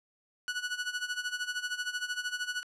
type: tone with tremolo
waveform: sawtooth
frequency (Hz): 1473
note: F#6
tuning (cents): -8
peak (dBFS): -26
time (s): 0.48-2.63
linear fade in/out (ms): 0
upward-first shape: sine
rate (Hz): 13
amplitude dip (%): 80
effects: low-pass 8000 Hz 12 dB/octave